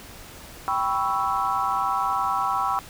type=chord; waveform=sine; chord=C# half-diminished seventh; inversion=second; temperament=equal; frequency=784 / 987.8 / 1108.7 / 1318.5 Hz; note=G5 / B5 / C#6 / E6; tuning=0 / 0 / 0 / 0 cents; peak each=-27 dBFS; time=0.68-2.79 s; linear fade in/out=0 ms; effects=pink hiss -43 dBFS RMS until 2.89 s